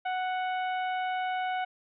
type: harmonic tone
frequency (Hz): 740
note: F#5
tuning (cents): 0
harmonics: 1 / 2 / 3 / 4 / 5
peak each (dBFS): -29 / -37 / -41 / -45 / -53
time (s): 0.05-1.65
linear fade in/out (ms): 10
effects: none